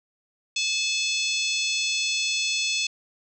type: harmonic tone with a mistuned harmonic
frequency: 864 Hz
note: A5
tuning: 32 cents flat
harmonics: 3 / 4 / 5 / 6 / 7 / 8 / 9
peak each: -27 / -29 / -31 / -33 / -34 / -35 / -36 dBFS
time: 0.56-2.87 s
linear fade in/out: 5 ms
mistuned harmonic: 8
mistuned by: -64 cents
effects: none